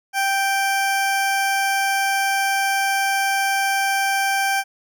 20% pulse tone, 784 Hz, G5, in tune, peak -13 dBFS, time 0.13-4.64 s, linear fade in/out 50 ms, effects none

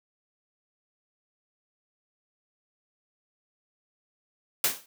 white noise with exponential decay, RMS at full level -20 dBFS, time 4.64-4.86 s, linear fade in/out 2 ms, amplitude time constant 46 ms, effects high-pass 150 Hz 12 dB/octave

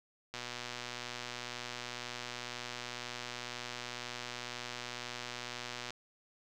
click train, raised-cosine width 0.2 ms, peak -23 dBFS, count 680, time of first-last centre 0.34-5.906 s, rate 122 Hz, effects none

